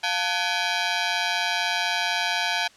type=ring-modulated tone; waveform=10% pulse; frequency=798 Hz; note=G5; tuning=31 cents sharp; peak=-11 dBFS; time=0.03-2.68 s; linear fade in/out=10 ms; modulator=92.1 Hz; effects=white hiss -53 dBFS RMS until 2.76 s + low-pass 6000 Hz 12 dB/octave